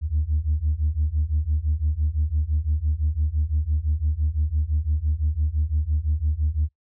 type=beating tone pair; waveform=sine; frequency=73.1 / 79 Hz; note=D2 / D#2; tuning=-7 / +27 cents; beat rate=5.9 Hz; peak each=-23 / -22 dBFS; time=0.01-6.69 s; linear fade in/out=50 ms; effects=noise-tail reverb RT60 0.1 s tail -21 dB re dry + tanh soft clip ceiling -14 dBFS